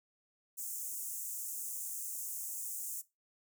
pink high-pass noise, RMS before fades -41 dBFS, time 0.57-3.02 s, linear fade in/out 20 ms, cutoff 6700 Hz, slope 48 dB/octave, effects noise-tail reverb RT60 0.2 s tail -17 dB re dry

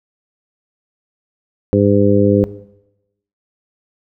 harmonic tone, 101.4 Hz, G#2, 41 cents flat, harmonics 1 / 2 / 3 / 4 / 5, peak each -16 / -16 / -16 / -16 / -16 dBFS, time 1.73-2.44 s, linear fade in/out 0 ms, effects noise-tail reverb RT60 0.9 s tail -18 dB re dry

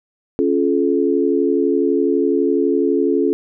sine chord, Db augmented, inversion none, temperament equal with one note detuned, 277.2 / 349.2 / 429.2 Hz, Db4 / F4 / A4, 0 / 0 / -43 cents, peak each -18 dBFS, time 0.39-3.33 s, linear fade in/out 0 ms, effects none

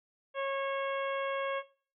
harmonic tone, 547 Hz, C#5, 23 cents flat, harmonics 1 / 2 / 3 / 4 / 5 / 6, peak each -32 / -38 / -42 / -44 / -46 / -48 dBFS, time 0.34-1.63 s, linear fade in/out 50 ms, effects noise-tail reverb RT60 0.4 s tail -17 dB re dry

